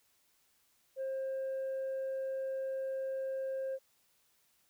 sine tone, 532 Hz, C5, 29 cents sharp, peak -32 dBFS, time 0.96-3.79 s, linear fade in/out 50 ms, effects tanh soft clip ceiling -33 dBFS + white hiss -72 dBFS RMS until 4.69 s

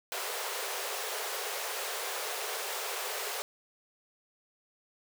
pink high-pass noise, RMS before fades -36 dBFS, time 0.12-3.42 s, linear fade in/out 0 ms, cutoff 390 Hz, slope 96 dB/octave, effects none

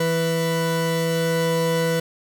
40% pulse tone pair together, 164.82 / 493.9 Hz, E3 / B4, 0 / 0 cents, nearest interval octave + perfect fifth, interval 1900 cents, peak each -22 / -21 dBFS, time 0-2 s, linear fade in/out 5 ms, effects none

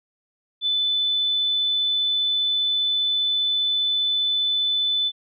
sine tone, 3505 Hz, A7, 7 cents flat, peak -19 dBFS, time 0.61-5.12 s, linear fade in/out 50 ms, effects none

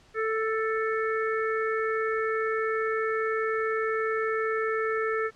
harmonic tone, 441.2 Hz, A4, 5 cents sharp, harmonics 1 / 3 / 4 / 5, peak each -27 / -31 / -33 / -38 dBFS, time 0.14-5.31 s, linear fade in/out 50 ms, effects pink hiss -58 dBFS RMS until 5.35 s + low-pass 6000 Hz 12 dB/octave

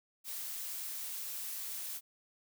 blue noise, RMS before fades -41 dBFS, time 0.24-2.01 s, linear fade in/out 50 ms, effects none

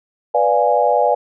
sine chord, B diminished seventh, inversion none, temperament equal, 493.9 / 587.3 / 698.5 / 830.6 Hz, B4 / D5 / F5 / Ab5, 0 / 0 / 0 / 0 cents, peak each -18 / -17 / -18 / -17 dBFS, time 0.34-1.15 s, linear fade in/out 10 ms, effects none

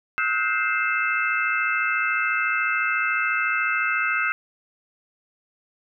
sine tone cluster, 1288 / 1448 / 1562 / 2099 / 2630 Hz, E6 / F#6 / G6 / C7 / E7, -41 / -38 / -7 / +5 / -5 cents, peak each -27 dBFS, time 0.18-4.32 s, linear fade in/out 0 ms, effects none

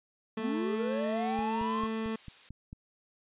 30% pulse tone with pitch glide, 220 to 221.9 Hz, A3 to A3, 0 to +15 cents, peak -29 dBFS, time 0.37-2.16 s, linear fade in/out 5 ms, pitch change +15 cents, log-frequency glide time 0.94-1.12 s
triangle linear sweep, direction up, 207.7 to 1102 Hz, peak -30 dBFS, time 0.39-1.87 s, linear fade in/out 10 ms
blue noise, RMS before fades -47 dBFS, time 0.92-2.49 s, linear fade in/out 2 ms
click train, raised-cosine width 5 ms, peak -31 dBFS, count 7, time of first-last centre 1.39-2.729 s, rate 4.48 Hz
effects resampled to 8000 Hz

